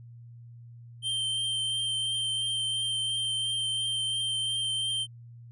square tone with vibrato, 3136 Hz, G7, in tune, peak -28 dBFS, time 1.02-5.07 s, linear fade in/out 50 ms, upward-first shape triangle, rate 2.9 Hz, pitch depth 14 cents each way, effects added 118 Hz sine -45 dBFS peak until 5.51 s + resampled to 24000 Hz

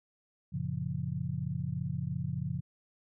sine chord, Gb major seventh, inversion none, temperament just, 92.5 / 115.62 / 138.75 / 173.43 Hz, Gb2 / Bb2 / Db3 / F3, 0 / -14 / +2 / -12 cents, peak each -40 / -40 / -35 / -37 dBFS, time 0.52-2.61 s, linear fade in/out 20 ms, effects none

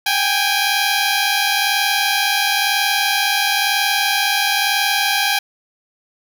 10% pulse tone pair together, 784 / 825 Hz, G5 / G#5, 0 / -12 cents, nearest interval minor second, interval 88 cents, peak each -10 dBFS, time 0.06-5.39 s, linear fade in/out 5 ms, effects none

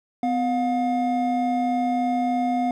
triangle tone pair together, 252.3 / 713.6 Hz, B3 / F5, +37 / +37 cents, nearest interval octave + tritone, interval 1800 cents, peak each -21 dBFS, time 0.23-2.71 s, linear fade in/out 2 ms, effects none

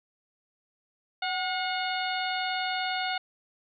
harmonic tone with a mistuned harmonic, 723 Hz, F#5, 40 cents flat, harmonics 1 / 2 / 3 / 4 / 5 / 6, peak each -31 / -34 / -36 / -37 / -38 / -39 dBFS, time 1.22-3.18 s, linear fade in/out 5 ms, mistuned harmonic 1, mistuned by +57 cents, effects none

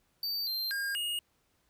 square tone with pitch steps, 4610 / 4156 / 1615 / 2862 Hz, D8 / C8 / G#6 / F7, -33 / -12 / -49 / +42 cents, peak -32 dBFS, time 0.23-1.19 s, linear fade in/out 2 ms, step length 240 ms, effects pink hiss -73 dBFS RMS until 1.69 s

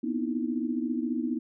sine tone cluster, 242.3 / 257 / 310 / 333.9 Hz, B3 / C4 / D#4 / E4, -33 / -31 / -6 / +22 cents, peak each -30 / -34 / -32 / -37 dBFS, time 0.03-1.39 s, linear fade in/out 10 ms, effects none

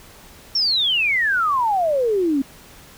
sine exponential sweep, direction down, 5588 to 261.6 Hz, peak -16 dBFS, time 0.55-2.42 s, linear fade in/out 5 ms, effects pink hiss -45 dBFS RMS until 2.97 s

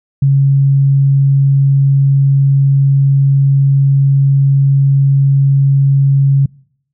sine tone, 137.9 Hz, C#3, 9 cents flat, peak -6 dBFS, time 0.22-6.46 s, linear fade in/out 5 ms, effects noise-tail reverb RT60 0.7 s tail -26 dB re dry

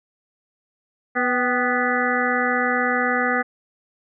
harmonic tone with a mistuned harmonic, 246.9 Hz, B3, in tune, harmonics 1 / 2 / 3 / 5 / 6 / 7 / 8, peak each -26 / -26 / -26 / -26 / -26 / -26 / -26 dBFS, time 1.15-3.43 s, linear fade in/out 20 ms, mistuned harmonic 3, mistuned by +56 cents, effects none

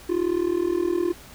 triangle tone with amplitude modulation, 349.2 Hz, F4, in tune, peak -15 dBFS, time 0.09-1.13 s, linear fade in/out 10 ms, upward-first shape sine, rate 39.5 Hz, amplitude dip 85%, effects added 60 Hz sine -50 dBFS peak until 1.34 s + pink hiss -46 dBFS RMS until 1.34 s

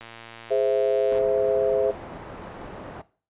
click train, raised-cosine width 0.3 ms, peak -25 dBFS, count 136, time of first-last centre 0.01-1.184 s, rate 115 Hz
sine chord, Ab augmented, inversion none, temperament equal, 415.3 / 523.3 / 659.3 Hz, Ab4 / C5 / E5, 0 / 0 / 0 cents, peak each -23 dBFS, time 0.5-1.92 s, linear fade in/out 20 ms
white low-pass noise, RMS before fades -39 dBFS, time 1.11-3.02 s, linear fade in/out 10 ms, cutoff 810 Hz, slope 12 dB/octave
effects noise-tail reverb RT60 0.4 s tail -18 dB re dry + resampled to 8000 Hz

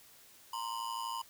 square ring-modulated tone, 987.8 Hz, B5, in tune, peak -34 dBFS, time 0.53-1.22 s, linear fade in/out 5 ms, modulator 56.1 Hz, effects white hiss -59 dBFS RMS until 1.29 s

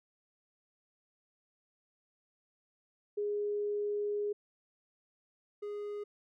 sine / triangle tone pair in turn, 413.3 / 413.3 Hz, G#4 / G#4, -8 / -8 cents, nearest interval unison, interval 0 cents, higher neither, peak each -31 / -35 dBFS, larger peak first, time 3.17-4.33 / 5.62-6.04 s, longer first, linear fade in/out 10 ms, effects none

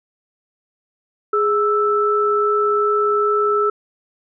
sine tone pair together, 416 / 1318.5 Hz, G#4 / E6, +3 / 0 cents, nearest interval octave + minor sixth, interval 1997 cents, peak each -17 dBFS, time 1.33-3.7 s, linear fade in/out 5 ms, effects none

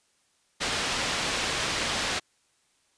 white low-pass noise, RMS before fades -29 dBFS, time 0.6-2.2 s, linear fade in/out 20 ms, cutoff 4300 Hz, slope 12 dB/octave, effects white hiss -68 dBFS RMS until 2.97 s + resampled to 22050 Hz

